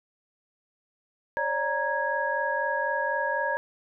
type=tone cluster; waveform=sine; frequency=546 / 590 / 936 / 1655 Hz; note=C#5 / D5 / A#5 / G#6; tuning=-26 / +8 / +7 / -6 cents; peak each=-32 / -32 / -29 / -29 dBFS; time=1.37-3.57 s; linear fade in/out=0 ms; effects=none